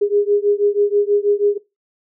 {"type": "beating tone pair", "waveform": "sine", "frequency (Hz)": [407.1, 413.3], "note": ["G#4", "G#4"], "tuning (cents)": [-35, -8], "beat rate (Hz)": 6.2, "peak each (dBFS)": -17, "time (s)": [0.01, 1.58], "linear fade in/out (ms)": 10, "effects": ["noise-tail reverb RT60 0.2 s tail -17 dB re dry"]}